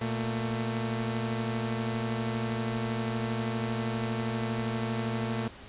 sawtooth tone pair together, 118.07 / 223.6 Hz, A#2 / A3, +23 / +28 cents, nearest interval major seventh, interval 1105 cents, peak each -28 dBFS, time 0.01-5.48 s, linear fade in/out 5 ms, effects pink hiss -48 dBFS RMS until 5.68 s + resampled to 8000 Hz

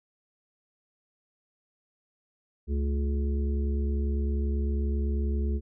harmonic tone with a mistuned harmonic, 70.1 Hz, C#2, 20 cents sharp, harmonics 1 / 3 / 5 / 6, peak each -25 / -35 / -39 / -41 dBFS, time 2.67-5.61 s, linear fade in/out 50 ms, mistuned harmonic 3, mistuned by +62 cents, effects none

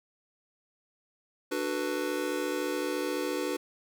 square chord, B minor seventh, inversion first, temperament just, 296.3 / 370.4 / 444.5 / 493.9 Hz, D4 / F#4 / A4 / B4, +15 / +2 / +18 / 0 cents, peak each -35 / -35 / -40 / -35 dBFS, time 1.51-3.57 s, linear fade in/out 10 ms, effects none

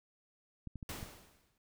clicks, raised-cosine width 5 ms, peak -31 dBFS, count 4, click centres 0.673 / 0.757 / 0.828 / 1.029 s
pink noise with exponential decay, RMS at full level -41 dBFS, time 0.89-1.58 s, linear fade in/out 2 ms, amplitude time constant 150 ms
effects none

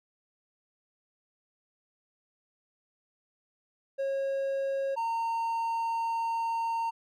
triangle tone pair in turn, 545 / 916.6 Hz, C#5 / A#5, -29 / -29 cents, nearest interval major sixth, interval 900 cents, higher second, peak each -26 dBFS, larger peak neither, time 3.98-4.96 / 4.96-6.91 s, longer second, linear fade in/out 20 ms, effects none

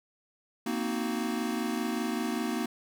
square chord, C half-diminished seventh, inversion third, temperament equal with one note detuned, 233.1 / 258.2 / 311.1 / 370 Hz, Bb3 / C4 / Eb4 / Gb4, 0 / -23 / 0 / 0 cents, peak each -33 / -37 / -36 / -38 dBFS, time 0.66-2.66 s, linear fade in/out 5 ms, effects none

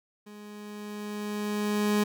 30% pulse tone with level ramp, 208.4 Hz, G#3, 6 cents sharp, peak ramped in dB -42 to -19 dBFS, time 0.26-2.04 s, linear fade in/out 10 ms, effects none

